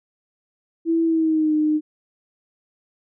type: tone with pitch glide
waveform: sine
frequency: 329.6 to 305.8 Hz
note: E4 to D#4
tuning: 0 to -30 cents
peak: -16 dBFS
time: 0.85-1.81 s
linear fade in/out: 50 ms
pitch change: -130 cents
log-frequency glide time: 1.04-1.54 s
effects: none